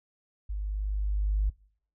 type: tone with level ramp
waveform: sine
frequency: 50.8 Hz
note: G#1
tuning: 38 cents flat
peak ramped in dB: -30 to -21 dBFS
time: 0.49-1.5 s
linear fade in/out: 10 ms
effects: noise-tail reverb RT60 0.6 s tail -25 dB re dry + tanh soft clip ceiling -17 dBFS